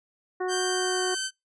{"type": "harmonic tone", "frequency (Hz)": 367.9, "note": "F#4", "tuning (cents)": -10, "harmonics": [1, 2, 3, 4, 5], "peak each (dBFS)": [-27, -33, -37, -39, -41], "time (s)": [0.4, 1.15], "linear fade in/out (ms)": 10}
{"type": "tone with pitch glide", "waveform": "10% pulse", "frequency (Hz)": [1564, 1538.9], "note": ["G6", "G6"], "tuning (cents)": [-4, -32], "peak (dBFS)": -19, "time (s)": [0.48, 1.31], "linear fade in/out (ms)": 50, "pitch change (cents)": -28, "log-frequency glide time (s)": [0.64, 1.04]}
{"effects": ["noise-tail reverb RT60 0.2 s tail -26 dB re dry", "resampled to 22050 Hz"]}